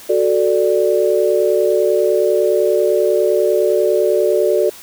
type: chord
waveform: sine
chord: D major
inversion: first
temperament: equal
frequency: 370 / 440 / 587.3 Hz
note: F#4 / A4 / D5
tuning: 0 / 0 / 0 cents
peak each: -16 dBFS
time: 0.09-4.7 s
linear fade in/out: 10 ms
effects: white hiss -38 dBFS RMS until 4.82 s